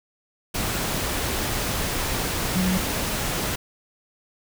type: tone in noise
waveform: sine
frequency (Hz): 185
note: F#3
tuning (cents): 0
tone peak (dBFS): -20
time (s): 2.55-2.78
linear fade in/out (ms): 10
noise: pink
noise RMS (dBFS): -26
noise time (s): 0.54-3.56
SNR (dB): +3
effects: none